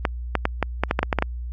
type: clicks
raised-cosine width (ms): 0.5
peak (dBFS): -4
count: 11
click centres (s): 0.052 / 0.353 / 0.454 / 0.627 / 0.836 / 0.911 / 0.991 / 1.03 / 1.128 / 1.187 / 1.224
effects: added 60 Hz sine -28 dBFS peak until 1.52 s + AAC 64 kbps